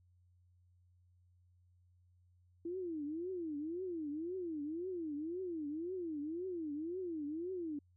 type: tone with vibrato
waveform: sine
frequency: 329.6 Hz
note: E4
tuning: in tune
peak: -38 dBFS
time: 2.65-7.79 s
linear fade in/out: 5 ms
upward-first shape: triangle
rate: 1.9 Hz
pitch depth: 260 cents each way
effects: added 89 Hz sine -66 dBFS peak until 7.96 s